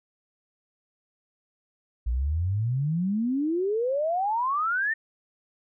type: exponential sweep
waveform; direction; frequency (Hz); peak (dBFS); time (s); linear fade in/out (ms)
sine; up; 56 to 1846; -23; 2.06-4.94; 10
effects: none